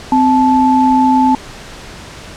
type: tone pair together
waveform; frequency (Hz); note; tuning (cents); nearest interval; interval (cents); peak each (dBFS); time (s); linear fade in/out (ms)
sine; 258.9 / 872; C4 / A5; -18 / -16; octave + major sixth; 2102; -10; 0.12-1.35; 2
effects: pink hiss -32 dBFS RMS until 2.36 s + low-pass 7000 Hz 12 dB/octave